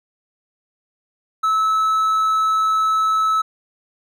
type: tone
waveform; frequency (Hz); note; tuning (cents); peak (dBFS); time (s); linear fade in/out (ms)
triangle; 1301; E6; -23; -13; 1.43-3.42; 10
effects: none